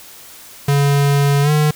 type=tone with pitch glide; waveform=square; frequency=141.7 to 151 Hz; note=C#3 to D3; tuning=+38 to +48 cents; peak=-12 dBFS; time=0.68-1.71 s; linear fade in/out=5 ms; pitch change=+110 cents; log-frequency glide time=1.42-1.51 s; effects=white hiss -39 dBFS RMS until 1.75 s